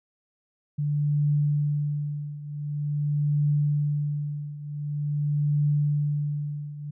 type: tone with tremolo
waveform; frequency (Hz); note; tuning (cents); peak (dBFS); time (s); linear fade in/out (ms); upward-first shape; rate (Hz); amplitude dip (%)
sine; 146.83; D3; 0; -19; 0.78-6.91; 10; triangle; 0.46; 85
effects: none